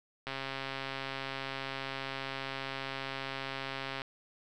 click train, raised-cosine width 0.3 ms, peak -21 dBFS, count 507, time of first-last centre 0.27-4.018 s, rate 135 Hz, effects none

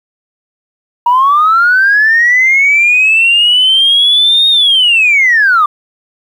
sine linear two-way sweep, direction up then down, 942 to 3729 to 1157 Hz, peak -4 dBFS, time 1.06-5.66 s, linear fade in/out 5 ms, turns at 4.49 s, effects tanh soft clip ceiling -1 dBFS + 7-bit

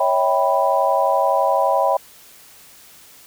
sine chord, C# half-diminished seventh, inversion none, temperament equal with one note detuned, 554.4 / 646.1 / 784 / 987.8 Hz, C#5 / E5 / G5 / B5, 0 / -35 / 0 / 0 cents, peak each -20 dBFS, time 0-1.97 s, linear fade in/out 5 ms, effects white hiss -46 dBFS RMS until 3.26 s

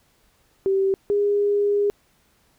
sine tone pair in turn, 387.5 / 408.3 Hz, G4 / G#4, -20 / -29 cents, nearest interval minor second, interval 91 cents, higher second, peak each -17 dBFS, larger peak neither, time 0.66-0.94 / 1.1-1.9 s, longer second, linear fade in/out 0 ms, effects pink hiss -62 dBFS RMS until 2.58 s

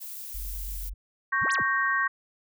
violet noise, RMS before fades -39 dBFS, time 0-0.9 s, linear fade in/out 20 ms
sine tone, 46.25 Hz, F#1, in tune, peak -33 dBFS, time 0.34-0.94 s, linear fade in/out 10 ms
sine chord, G diminished, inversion second, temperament equal, 1108.7 / 1568 / 1864.7 Hz, Db6 / G6 / Bb6, 0 / 0 / 0 cents, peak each -27 dBFS, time 1.32-2.08 s, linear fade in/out 10 ms
sine exponential two-way sweep, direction up then down, 61.74 to 10548 to 63.3 Hz, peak -34 dBFS, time 1.41-1.63 s, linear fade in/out 10 ms, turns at 1.53 s
effects none

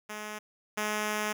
5% pulse tone pair in turn, 211.9 / 211.9 Hz, G#3 / G#3, +35 / +35 cents, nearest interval unison, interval 0 cents, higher neither, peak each -26 / -18 dBFS, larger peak second, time 0.09-0.39 / 0.77-1.33 s, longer second, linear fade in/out 10 ms, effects none

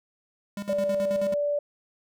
square tone with tremolo, 202.1 Hz, G#3, 47 cents flat, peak -31 dBFS, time 0.57-1.34 s, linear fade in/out 2 ms, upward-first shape square, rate 9.3 Hz, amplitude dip 75%
sine tone, 582 Hz, D5, 16 cents flat, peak -23 dBFS, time 0.69-1.59 s, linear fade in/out 5 ms
effects none

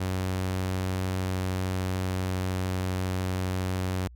sawtooth tone with pitch glide, 93.3 to 92.71 Hz, F#2 to F#2, +15 to +4 cents, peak -23 dBFS, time 0-4.08 s, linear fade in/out 10 ms, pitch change -11 cents, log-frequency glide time 0.79-2.8 s, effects added 60 Hz sine -45 dBFS peak until 4.15 s

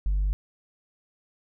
triangle tone with tanh clipping, 49 Hz, G1, in tune, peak -22 dBFS, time 0.06-0.33 s, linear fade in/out 0 ms, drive 6 dB, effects none

